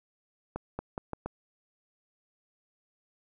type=accelerating click train; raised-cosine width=1 ms; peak=-20 dBFS; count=5; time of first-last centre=0.56-1.26 s; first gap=230 ms; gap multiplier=0.82; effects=none